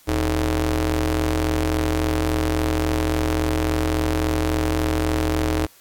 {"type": "ring-modulated tone", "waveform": "sawtooth", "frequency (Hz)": 116.8, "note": "A#2", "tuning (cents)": 4, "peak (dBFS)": -12, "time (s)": [0.07, 5.67], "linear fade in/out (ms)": 20, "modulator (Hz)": 197, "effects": ["white hiss -52 dBFS RMS until 5.8 s", "AAC 64 kbps"]}